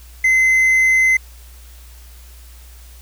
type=tone; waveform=triangle; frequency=2055 Hz; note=C7; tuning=32 cents flat; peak=-9 dBFS; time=0.24-1.17 s; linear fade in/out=5 ms; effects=added 60 Hz sine -38 dBFS peak until 3.01 s + white hiss -47 dBFS RMS until 3.01 s